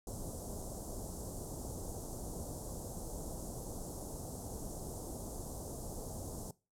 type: band-stop noise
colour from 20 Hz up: pink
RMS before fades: -43 dBFS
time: 0.07-6.51 s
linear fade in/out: 2 ms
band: 780 to 6700 Hz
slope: 24 dB/octave
effects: noise-tail reverb RT60 0.3 s tail -21 dB re dry + low-pass 11000 Hz 12 dB/octave